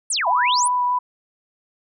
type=exponential two-way sweep; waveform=sine; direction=down then up; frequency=10360 to 640 to 10360 Hz; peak=-19 dBFS; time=0.1-0.68 s; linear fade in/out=5 ms; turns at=0.28 s
type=tone with vibrato; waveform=sine; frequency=987.8 Hz; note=B5; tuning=in tune; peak=-17 dBFS; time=0.26-0.99 s; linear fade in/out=10 ms; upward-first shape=sine; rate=4.7 Hz; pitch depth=10 cents each way
effects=none